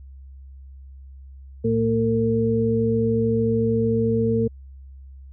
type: harmonic tone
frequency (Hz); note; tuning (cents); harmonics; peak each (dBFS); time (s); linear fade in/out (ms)
113.6; A#2; -44; 1 / 2 / 4; -24 / -22 / -21; 1.64-4.48; 10
effects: added 67 Hz sine -39 dBFS peak until 5.32 s